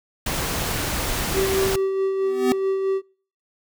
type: noise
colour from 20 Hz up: pink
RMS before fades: -25 dBFS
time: 0.26-1.76 s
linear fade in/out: 5 ms
type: tone with tremolo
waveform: triangle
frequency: 385.9 Hz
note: G4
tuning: 27 cents flat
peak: -16 dBFS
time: 1.33-3.02 s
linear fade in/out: 50 ms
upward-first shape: sine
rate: 4.6 Hz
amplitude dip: 35%
type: tone with exponential growth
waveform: square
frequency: 252 Hz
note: B3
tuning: 35 cents sharp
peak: -16 dBFS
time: 2.19-2.52 s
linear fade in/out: 0 ms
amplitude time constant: 71 ms
effects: noise-tail reverb RT60 0.5 s tail -26 dB re dry